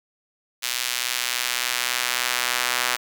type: tone with high-pass filter sweep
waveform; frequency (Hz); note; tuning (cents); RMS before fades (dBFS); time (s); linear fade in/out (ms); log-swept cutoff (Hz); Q
sawtooth; 123.47; B2; 0; -25; 0.62-2.97; 20; 2900 to 1400; 0.78
effects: none